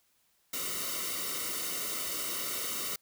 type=noise with comb filter; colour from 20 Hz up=white; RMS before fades=-35 dBFS; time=0.53-2.96 s; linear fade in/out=5 ms; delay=1.2 ms; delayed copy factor=-0.8; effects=white hiss -71 dBFS RMS until 3.01 s

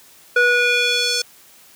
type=tone with band-pass filter sweep; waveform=square; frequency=486.4 Hz; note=B4; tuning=26 cents flat; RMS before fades=-17 dBFS; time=0.36-1.22 s; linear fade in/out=5 ms; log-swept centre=1400 to 5400 Hz; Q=1.9; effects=white hiss -48 dBFS RMS until 1.75 s + high-pass 80 Hz 12 dB/octave

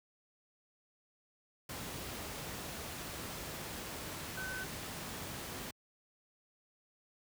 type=tone in noise; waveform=sine; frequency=1520 Hz; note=F#6; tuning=46 cents sharp; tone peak=-40 dBFS; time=4.37-4.64 s; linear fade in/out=5 ms; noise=pink; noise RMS=-43 dBFS; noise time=1.69-5.71 s; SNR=0 dB; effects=high-pass 60 Hz 12 dB/octave

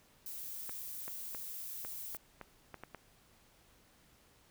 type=noise; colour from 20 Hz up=violet; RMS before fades=-44 dBFS; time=0.26-2.17 s; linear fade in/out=2 ms
type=clicks; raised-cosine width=0.5 ms; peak=-30 dBFS; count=9; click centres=0.694 / 1.08 / 1.348 / 1.849 / 2.148 / 2.413 / 2.743 / 2.836 / 2.947 s
effects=pink hiss -66 dBFS RMS until 4.5 s

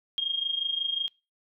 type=tone with amplitude modulation; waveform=sine; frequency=3234 Hz; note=G#7; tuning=47 cents flat; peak=-23 dBFS; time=0.18-1.08 s; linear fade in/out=0 ms; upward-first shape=sine; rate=25.5 Hz; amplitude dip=75%; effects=noise-tail reverb RT60 0.3 s tail -25 dB re dry

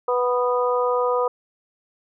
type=harmonic tone; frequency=246.9 Hz; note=B3; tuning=in tune; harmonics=2 / 3 / 4 / 5; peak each=-20 / -30 / -25 / -26 dBFS; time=0.08-1.28 s; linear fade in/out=5 ms; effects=none

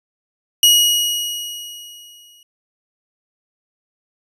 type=tone with exponential decay; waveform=sawtooth; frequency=2900 Hz; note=F#7; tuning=35 cents flat; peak=-4 dBFS; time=0.63-2.43 s; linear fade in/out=2 ms; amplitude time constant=390 ms; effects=resampled to 32000 Hz

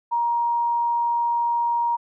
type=tone; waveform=sine; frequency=943 Hz; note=A#5; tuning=20 cents sharp; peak=-19 dBFS; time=0.11-1.97 s; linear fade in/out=20 ms; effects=none

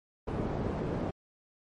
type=low-pass noise; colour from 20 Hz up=white; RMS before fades=-33 dBFS; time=0.27-1.11 s; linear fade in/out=10 ms; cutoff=440 Hz; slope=12 dB/octave; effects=MP3 48 kbps

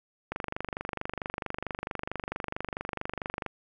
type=click train; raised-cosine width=0.5 ms; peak=-17 dBFS; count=78; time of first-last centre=0.32-3.463 s; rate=24.5 Hz; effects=none

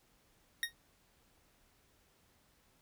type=tone with exponential decay; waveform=25% pulse; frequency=1864.7 Hz; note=A#6; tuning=in tune; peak=-25 dBFS; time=0.63-0.73 s; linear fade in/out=1 ms; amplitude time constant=20 ms; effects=pink hiss -70 dBFS RMS until 2.81 s

